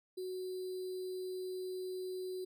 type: tone with sample-and-hold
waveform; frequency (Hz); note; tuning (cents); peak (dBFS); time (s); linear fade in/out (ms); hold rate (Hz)
sine; 370; F#4; 0; -38; 0.17-2.45; 10; 4410
effects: none